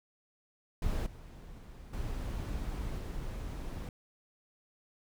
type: noise with level steps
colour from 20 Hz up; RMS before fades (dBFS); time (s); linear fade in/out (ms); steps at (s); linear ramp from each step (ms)
brown; -33 / -48 / -37 / -39; 0.82-3.89; 2; 1.06 / 1.93 / 2.98; 5
effects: none